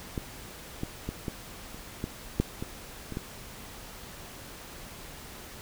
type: clicks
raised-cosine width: 3 ms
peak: -18 / -18 / -19 / -19 / -30 / -18 / -10 / -20 / -24 / -19 dBFS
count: 10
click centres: 0.178 / 0.834 / 1.09 / 1.282 / 1.745 / 2.041 / 2.4 / 2.625 / 3.123 / 3.171 s
effects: pink hiss -45 dBFS RMS until 5.61 s